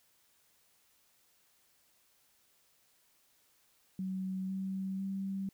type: tone with pitch steps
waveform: sine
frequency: 188.5 / 191.24 / 194.02 Hz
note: F#3 / G3 / G3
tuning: +32 / -43 / -18 cents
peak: -34 dBFS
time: 3.99-5.49 s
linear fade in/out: 2 ms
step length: 500 ms
effects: white hiss -70 dBFS RMS until 5.53 s